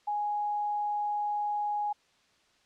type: tone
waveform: sine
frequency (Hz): 830.6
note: G#5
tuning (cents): 0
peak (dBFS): -28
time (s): 0.07-1.93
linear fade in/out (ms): 10
effects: white hiss -66 dBFS RMS until 2.65 s + low-pass 5000 Hz 12 dB/octave